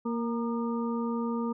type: harmonic tone with a mistuned harmonic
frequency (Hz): 233.1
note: A#3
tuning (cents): 0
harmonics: 1 / 2 / 4 / 5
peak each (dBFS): -29 / -35 / -39 / -40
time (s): 0.05-1.53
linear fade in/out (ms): 10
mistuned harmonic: 5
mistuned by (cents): +64
effects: none